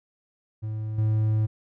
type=tone with level steps; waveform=triangle; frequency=108.5 Hz; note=A2; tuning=24 cents flat; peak=-26 / -18 dBFS; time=0.62-1.47 s; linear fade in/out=20 ms; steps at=0.98 s; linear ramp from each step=5 ms; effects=none